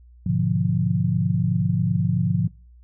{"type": "chord", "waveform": "sine", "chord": "G# diminished seventh", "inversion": "none", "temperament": "equal with one note detuned", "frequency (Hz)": [103.83, 123.9, 146.83, 174.61], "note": ["G#2", "B2", "D3", "F3"], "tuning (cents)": [0, 6, 0, 0], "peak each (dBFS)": [-25, -25, -25, -22], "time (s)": [0.26, 2.48], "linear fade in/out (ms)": 5, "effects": ["noise-tail reverb RT60 0.4 s tail -25 dB re dry", "added 60 Hz sine -46 dBFS peak until 2.83 s"]}